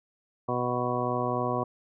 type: harmonic tone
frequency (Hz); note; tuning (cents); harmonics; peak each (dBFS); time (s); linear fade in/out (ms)
123.47; B2; 0; 1 / 2 / 3 / 4 / 5 / 6 / 8 / 9; -34 / -34 / -34 / -34 / -34 / -34 / -34 / -34; 0.48-1.64; 10
effects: none